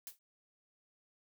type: noise with exponential decay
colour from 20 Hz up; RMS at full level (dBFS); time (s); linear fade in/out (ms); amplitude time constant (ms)
blue; -41; 0.07-0.19; 1; 24
effects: none